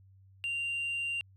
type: tone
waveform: sine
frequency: 2776 Hz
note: F7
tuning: 11 cents flat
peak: -29 dBFS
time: 0.44-1.21 s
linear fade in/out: 0 ms
effects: tanh soft clip ceiling -30 dBFS + added 96 Hz sine -56 dBFS peak until 1.36 s